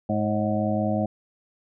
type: harmonic tone with a mistuned harmonic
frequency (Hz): 105.5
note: G#2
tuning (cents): +28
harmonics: 1 / 2 / 3 / 5 / 6 / 7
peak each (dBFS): -29 / -25 / -31 / -31 / -29 / -31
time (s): 0.09-1.06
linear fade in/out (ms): 5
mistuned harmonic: 5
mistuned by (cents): +51
effects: none